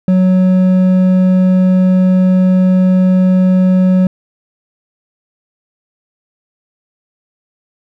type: tone with hard clipping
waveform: triangle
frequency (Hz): 185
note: F#3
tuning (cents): 0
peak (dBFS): -8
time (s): 0.08-4.07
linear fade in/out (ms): 2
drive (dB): 9
effects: none